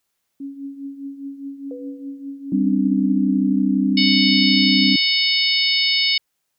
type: tone with tremolo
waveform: sine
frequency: 277.2 Hz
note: C#4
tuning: in tune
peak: -26 dBFS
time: 0.4-3.59 s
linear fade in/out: 5 ms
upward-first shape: triangle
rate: 4.9 Hz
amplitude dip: 75%
type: tone with exponential decay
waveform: sine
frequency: 493.9 Hz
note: B4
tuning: in tune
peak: -29 dBFS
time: 1.71-2.45 s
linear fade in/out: 2 ms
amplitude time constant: 160 ms
type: chord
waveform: sine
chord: G suspended fourth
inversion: none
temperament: equal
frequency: 196 / 261.6 / 293.7 Hz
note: G3 / C4 / D4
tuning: 0 / 0 / 0 cents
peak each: -19 / -19 / -21 dBFS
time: 2.52-4.96 s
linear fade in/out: 5 ms
type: harmonic tone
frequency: 740 Hz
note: F#5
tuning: in tune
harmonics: 3 / 4 / 5 / 6 / 7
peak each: -22 / -22 / -22 / -22 / -22 dBFS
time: 3.97-6.18 s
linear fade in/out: 5 ms
effects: white hiss -74 dBFS RMS until 6.58 s